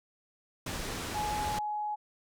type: low-pass noise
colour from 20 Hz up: pink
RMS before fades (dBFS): -37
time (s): 0.66-1.59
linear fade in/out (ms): 5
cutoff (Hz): 9700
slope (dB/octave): 12
type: tone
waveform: sine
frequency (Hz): 841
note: G#5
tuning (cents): +22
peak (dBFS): -31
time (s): 1.14-1.96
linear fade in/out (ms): 20
effects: none